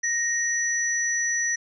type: tone pair together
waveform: sine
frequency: 1864.7 / 5912 Hz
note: A#6 / F#8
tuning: 0 / -2 cents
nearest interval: octave + minor sixth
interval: 1998 cents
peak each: -25 dBFS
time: 0.03-1.56 s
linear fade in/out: 10 ms
effects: none